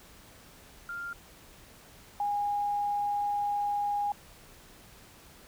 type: tone pair in turn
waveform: sine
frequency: 1396 / 819.1 Hz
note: F6 / G#5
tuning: -1 / -24 cents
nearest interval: major sixth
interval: 923 cents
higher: first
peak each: -35 / -27 dBFS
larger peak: second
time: 0.89-1.13 / 2.2-4.12 s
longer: second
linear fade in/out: 2 ms
effects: pink hiss -54 dBFS RMS until 5.47 s